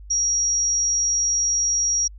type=tone; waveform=sine; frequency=5680 Hz; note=F8; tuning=28 cents sharp; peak=-18 dBFS; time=0.1-2.08 s; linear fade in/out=10 ms; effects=added 50 Hz sine -38 dBFS peak until 2.18 s